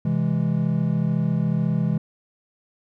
triangle chord, C augmented, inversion none, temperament equal with one note detuned, 130.81 / 164.81 / 206.9 Hz, C3 / E3 / G#3, 0 / 0 / -6 cents, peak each -23 / -20 / -23 dBFS, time 0.05-1.98 s, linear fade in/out 5 ms, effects none

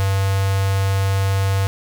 square tone with notch filter, 97.4 Hz, G2, 11 cents flat, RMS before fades -18 dBFS, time 0-1.67 s, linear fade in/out 0 ms, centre 280 Hz, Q 1.5, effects none

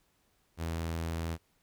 sawtooth tone, 82.41 Hz, E2, in tune, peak -29 dBFS, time 0.57-1.38 s, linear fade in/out 50 ms, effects pink hiss -72 dBFS RMS until 1.62 s

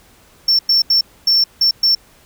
sine tone bursts at uneven times, 5420 Hz, E8, 47 cents sharp, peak -7 dBFS, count 6, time 0.48-0.59 / 0.69-0.82 / 0.9-1.01 / 1.27-1.44 / 1.61-1.71 / 1.83-1.95 s, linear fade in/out 5 ms, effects tanh soft clip ceiling -9 dBFS + pink hiss -49 dBFS RMS until 2.25 s

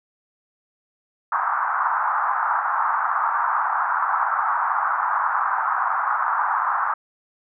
white band-pass noise, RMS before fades -22 dBFS, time 1.32-6.94 s, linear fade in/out 5 ms, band 830 to 1400 Hz, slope 48 dB/octave, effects none

